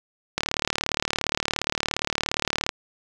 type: click train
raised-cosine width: 0.2 ms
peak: -5 dBFS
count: 87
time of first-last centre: 0.38-2.692 s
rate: 37.2 Hz
effects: none